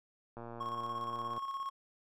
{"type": "click train", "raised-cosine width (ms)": 1, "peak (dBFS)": -32, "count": 119, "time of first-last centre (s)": [0.37, 1.379], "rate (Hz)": 117}
{"type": "tone with tremolo", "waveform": "triangle", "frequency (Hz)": 1091, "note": "C#6", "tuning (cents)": -28, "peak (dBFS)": -33, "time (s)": [0.6, 1.7], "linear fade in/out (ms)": 10, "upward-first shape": "square", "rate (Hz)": 17, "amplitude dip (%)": 45}
{"effects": []}